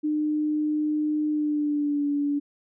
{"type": "tone with pitch glide", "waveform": "sine", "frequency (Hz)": [302.8, 287.8], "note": ["D#4", "D4"], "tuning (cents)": [-47, -35], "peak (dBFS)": -22, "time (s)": [0.03, 2.4], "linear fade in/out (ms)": 20, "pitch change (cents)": -88, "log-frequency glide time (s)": [1.29, 2.06], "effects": []}